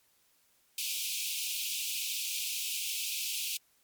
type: high-pass noise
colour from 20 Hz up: pink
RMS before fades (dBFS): -35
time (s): 0.78-3.57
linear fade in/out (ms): 2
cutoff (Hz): 2400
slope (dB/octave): 96
effects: white hiss -69 dBFS RMS until 3.83 s + MP3 96 kbps